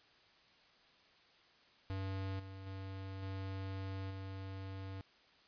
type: tone with level steps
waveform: square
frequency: 96.2 Hz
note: G2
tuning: 32 cents flat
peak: -39 / -48 / -44 / -41 / -44 dBFS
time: 1.9-5.01 s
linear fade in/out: 0 ms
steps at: 2.39 / 2.66 / 3.22 / 4.1 s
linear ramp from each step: 10 ms
effects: white hiss -66 dBFS RMS until 5.47 s + resampled to 11025 Hz